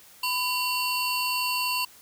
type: tone cluster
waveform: square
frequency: 999 / 2745 / 4516 Hz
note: B5 / F7 / C#8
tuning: +20 / -31 / +31 cents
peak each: -30 dBFS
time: 0.23-1.85 s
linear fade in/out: 5 ms
effects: white hiss -52 dBFS RMS until 2.01 s